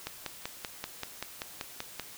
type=click train; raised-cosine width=0.2 ms; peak=-17 dBFS; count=11; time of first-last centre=0.07-1.997 s; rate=5.19 Hz; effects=white hiss -48 dBFS RMS until 2.17 s